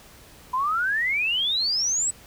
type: exponential sweep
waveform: sine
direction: up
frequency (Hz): 987.8 to 8090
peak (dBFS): -21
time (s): 0.53-2.11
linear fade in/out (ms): 10
effects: pink hiss -49 dBFS RMS until 2.26 s